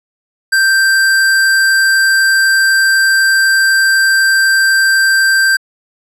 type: tone with sample-and-hold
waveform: sine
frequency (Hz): 1568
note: G6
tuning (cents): 0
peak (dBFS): -7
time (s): 0.52-5.57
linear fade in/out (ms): 10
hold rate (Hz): 6300
effects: low-pass 12000 Hz 12 dB/octave